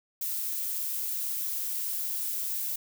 violet noise, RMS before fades -32 dBFS, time 0.21-2.76 s, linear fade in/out 5 ms, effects none

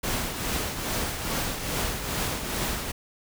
pink noise with tremolo, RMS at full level -27 dBFS, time 0.03-2.92 s, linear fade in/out 10 ms, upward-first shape triangle, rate 2.4 Hz, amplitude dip 55%, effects none

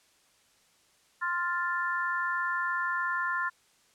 sine chord, F major, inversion second, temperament equal, 1046.5 / 1396.9 / 1760 Hz, C6 / F6 / A6, 0 / 0 / 0 cents, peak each -32 dBFS, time 1.21-3.5 s, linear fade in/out 20 ms, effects white hiss -65 dBFS RMS until 3.94 s + low-pass 9000 Hz 12 dB/octave

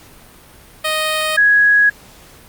10% pulse / sine tone pair in turn, 622.3 / 1665.8 Hz, D#5 / G#6, 0 / +5 cents, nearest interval octave + perfect fourth, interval 1705 cents, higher second, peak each -8 dBFS, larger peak neither, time 0.84-1.37 / 1.37-1.9 s, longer neither, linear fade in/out 10 ms, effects pink hiss -43 dBFS RMS until 2.48 s + Opus 48 kbps

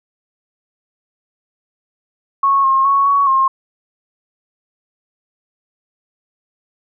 sine tone with pitch steps, 1101 / 1072 / 1108 / 1120 / 1068 Hz, C#6 / C6 / C#6 / C#6 / C6, -12 / +42 / -1 / +18 / +35 cents, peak -10 dBFS, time 2.43-3.48 s, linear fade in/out 5 ms, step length 210 ms, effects none

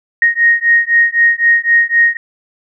sine beating tone pair, 1864.7 / 1868.6 Hz, A#6 / A#6, 0 / +4 cents, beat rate 3.9 Hz, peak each -11 dBFS, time 0.22-2.17 s, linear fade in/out 2 ms, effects none

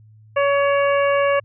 harmonic tone with a mistuned harmonic, 563 Hz, C#5, 27 cents sharp, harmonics 1 / 2 / 3 / 4 / 5, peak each -16 / -22 / -26 / -28 / -30 dBFS, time 0.36-1.4 s, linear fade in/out 10 ms, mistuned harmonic 5, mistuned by -24 cents, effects added 108 Hz sine -45 dBFS peak until 1.44 s

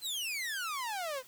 sawtooth exponential sweep, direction down, 4200 to 493.9 Hz, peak -31 dBFS, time 0.01-1.23 s, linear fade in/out 50 ms, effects white hiss -57 dBFS RMS until 1.27 s

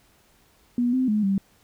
sine tone with pitch steps, 242.5 / 258.1 / 211.8 / 195.4 Hz, B3 / C4 / G#3 / G3, -31 / -23 / +34 / -5 cents, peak -19 dBFS, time 0.78-1.38 s, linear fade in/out 2 ms, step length 150 ms, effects pink hiss -60 dBFS RMS until 1.63 s

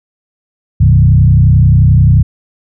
sine tone with frequency modulation, 110.5 Hz, A2, 8 cents sharp, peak -3 dBFS, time 0.8-2.23 s, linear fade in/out 10 ms, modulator 31.4 Hz, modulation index 1.4, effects none

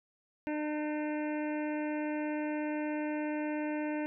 harmonic tone with a mistuned harmonic, 301.4 Hz, D4, 45 cents sharp, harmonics 1 / 2 / 3 / 5 / 6 / 7 / 8 / 9, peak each -33 / -39 / -43 / -47 / -49 / -50 / -51 / -52 dBFS, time 0.47-4.06 s, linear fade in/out 0 ms, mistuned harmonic 5, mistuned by +20 cents, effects none

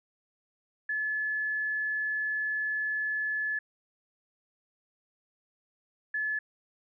sine tone pair in turn, 1720 / 1720 Hz, A6 / A6, -40 / -40 cents, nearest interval unison, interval 0 cents, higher neither, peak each -28 dBFS, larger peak neither, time 0.89-3.59 / 6.14-6.39 s, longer first, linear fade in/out 5 ms, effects none

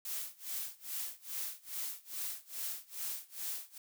blue noise with tremolo, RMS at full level -38 dBFS, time 0.05-3.78 s, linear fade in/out 2 ms, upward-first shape sine, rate 2.4 Hz, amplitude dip 95%, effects none

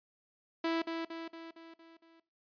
sawtooth tone with echo, 329.6 Hz, E4, in tune, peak -26 dBFS, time 0.64-0.82 s, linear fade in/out 5 ms, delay 230 ms, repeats 6, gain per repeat -5 dB, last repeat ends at 2.2 s, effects noise-tail reverb RT60 0.3 s tail -19 dB re dry + resampled to 11025 Hz

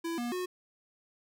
square tone with pitch steps, 333.6 / 239.7 / 363.7 Hz, E4 / A#3 / F#4, +21 / +48 / -30 cents, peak -33 dBFS, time 0.04-0.46 s, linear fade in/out 10 ms, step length 140 ms, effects none

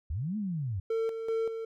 sine linear two-way sweep, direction up then down, 62 to 220 to 86.1 Hz, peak -30 dBFS, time 0.1-0.8 s, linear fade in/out 5 ms, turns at 0.37 s
triangle tone with tremolo, 450.8 Hz, A4, 42 cents sharp, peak -25 dBFS, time 0.9-1.65 s, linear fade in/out 5 ms, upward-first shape square, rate 2.6 Hz, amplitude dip 55%
effects none

